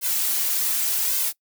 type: noise with flanger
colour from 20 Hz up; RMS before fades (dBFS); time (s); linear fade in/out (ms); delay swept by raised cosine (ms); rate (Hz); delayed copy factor
blue; -23; 0.01-1.33; 50; 1.9 to 5; 0.87; +0.95
effects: noise-tail reverb RT60 0.1 s tail -22 dB re dry